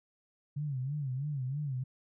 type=tone with vibrato; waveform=sine; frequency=138.1 Hz; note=C#3; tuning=6 cents flat; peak=-32 dBFS; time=0.56-1.84 s; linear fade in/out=10 ms; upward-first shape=sine; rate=3.1 Hz; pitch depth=150 cents each way; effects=none